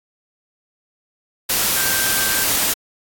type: tone in noise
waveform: sine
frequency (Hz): 1568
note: G6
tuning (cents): 0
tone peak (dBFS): -24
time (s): 1.76-2.44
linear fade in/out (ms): 10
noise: white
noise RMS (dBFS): -18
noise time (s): 1.49-2.74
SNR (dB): -9
effects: AAC 64 kbps